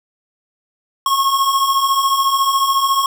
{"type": "beating tone pair", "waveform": "square", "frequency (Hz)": [1079, 1093], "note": ["C#6", "C#6"], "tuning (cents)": [-47, -25], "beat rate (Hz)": 14, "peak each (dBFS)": [-21, -15], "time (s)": [1.06, 3.06], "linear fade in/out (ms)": 2, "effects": []}